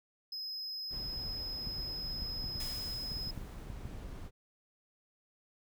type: tone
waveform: triangle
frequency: 5090 Hz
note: D#8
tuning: 39 cents sharp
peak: -37 dBFS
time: 0.32-3.31 s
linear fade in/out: 5 ms
type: noise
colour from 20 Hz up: brown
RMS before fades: -44 dBFS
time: 0.89-4.31 s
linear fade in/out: 50 ms
type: clicks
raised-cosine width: 5 ms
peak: -31 dBFS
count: 10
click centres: 1.673 / 2.222 / 2.442 / 2.559 / 3.118 / 3.169 / 3.274 / 3.377 / 3.702 / 3.855 s
type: noise with exponential decay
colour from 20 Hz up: white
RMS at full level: -44 dBFS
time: 2.6-4.08 s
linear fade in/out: 2 ms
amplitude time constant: 320 ms
effects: none